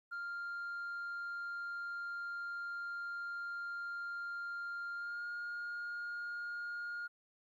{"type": "tone with pitch glide", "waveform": "sine", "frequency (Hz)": [1396.9, 1420.5], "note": ["F6", "F6"], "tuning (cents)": [0, 29], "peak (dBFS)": -37, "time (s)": [0.11, 7.08], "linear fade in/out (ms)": 20, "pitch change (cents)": 29, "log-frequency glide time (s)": [4.95, 5.25], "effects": ["tanh soft clip ceiling -38 dBFS", "13-bit"]}